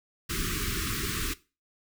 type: band-stop noise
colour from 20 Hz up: pink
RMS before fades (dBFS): -31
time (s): 0.29-1.34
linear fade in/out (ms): 10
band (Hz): 430 to 1100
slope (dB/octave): 96
effects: noise-tail reverb RT60 0.3 s tail -18 dB re dry